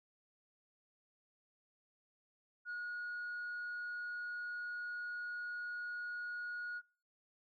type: tone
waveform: sine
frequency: 1447 Hz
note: F#6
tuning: 39 cents flat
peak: -38 dBFS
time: 2.65-6.82 s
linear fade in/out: 50 ms
effects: noise-tail reverb RT60 0.4 s tail -26 dB re dry + tanh soft clip ceiling -38 dBFS